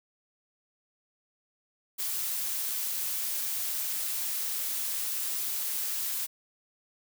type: noise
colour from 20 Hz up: blue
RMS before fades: -32 dBFS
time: 1.98-6.27 s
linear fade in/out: 20 ms
effects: none